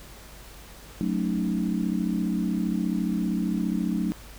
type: chord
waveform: sine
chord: D# half-diminished seventh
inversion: first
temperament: equal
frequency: 185 / 220 / 277.2 / 311.1 Hz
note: F#3 / A3 / C#4 / D#4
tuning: 0 / 0 / 0 / 0 cents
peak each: -27 / -28 / -32 / -31 dBFS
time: 1.01-4.12 s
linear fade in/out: 0 ms
effects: added 50 Hz sine -47 dBFS peak until 4.38 s + pink hiss -47 dBFS RMS until 4.38 s